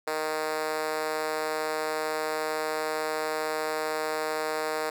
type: tone with high-pass filter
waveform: 5% pulse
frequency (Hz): 155.56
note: D#3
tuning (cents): 0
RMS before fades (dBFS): -30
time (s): 0.07-4.9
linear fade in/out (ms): 5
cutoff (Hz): 470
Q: 2.3
effects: none